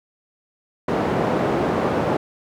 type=band-pass noise; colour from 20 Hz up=white; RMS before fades=-21 dBFS; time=0.88-2.17 s; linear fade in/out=5 ms; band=120 to 630 Hz; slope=12 dB/octave; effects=none